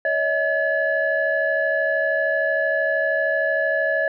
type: tone cluster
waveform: sine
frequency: 565 / 638 / 1708 Hz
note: C#5 / D#5 / G#6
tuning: +33 / +43 / +48 cents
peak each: -24 / -22 / -21 dBFS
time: 0.05-4.08 s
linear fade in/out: 2 ms
effects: tanh soft clip ceiling -9 dBFS